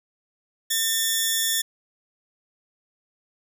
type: tone pair together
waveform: 10% pulse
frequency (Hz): 1800 / 3398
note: A6 / G#7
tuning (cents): +39 / +39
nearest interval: major seventh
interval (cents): 1100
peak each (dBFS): -16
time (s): 0.7-1.62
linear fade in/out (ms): 10
effects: none